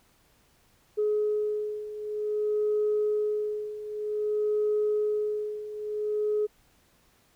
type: beating tone pair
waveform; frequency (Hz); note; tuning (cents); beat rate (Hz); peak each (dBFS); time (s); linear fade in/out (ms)
sine; 421.8 / 422.33; G#4 / G#4; +27 / +29; 0.53; -30 / -26; 0.97-6.47; 20
effects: tanh soft clip ceiling -18 dBFS + pink hiss -64 dBFS RMS until 7.35 s